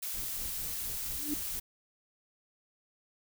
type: noise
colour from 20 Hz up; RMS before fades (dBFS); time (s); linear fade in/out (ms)
blue; -37; 0.02-1.6; 10
type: noise with tremolo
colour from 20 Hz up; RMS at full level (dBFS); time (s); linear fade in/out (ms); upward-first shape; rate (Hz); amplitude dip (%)
brown; -45; 0.14-1.6; 5; sine; 4.3; 80
type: tone with exponential growth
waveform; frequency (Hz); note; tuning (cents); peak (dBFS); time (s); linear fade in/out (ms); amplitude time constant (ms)
sine; 296.4; D4; +16; -28; 1.13-1.34; 5; 45
effects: none